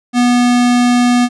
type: tone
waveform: square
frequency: 244.2 Hz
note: B3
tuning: 19 cents flat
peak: -9 dBFS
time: 0.13-1.29 s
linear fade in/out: 50 ms
effects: resampled to 22050 Hz